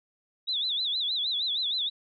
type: tone with vibrato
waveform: sine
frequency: 3695 Hz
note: A#7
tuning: 16 cents flat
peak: -26 dBFS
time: 0.47-1.9 s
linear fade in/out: 20 ms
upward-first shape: sine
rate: 6.4 Hz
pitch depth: 170 cents each way
effects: none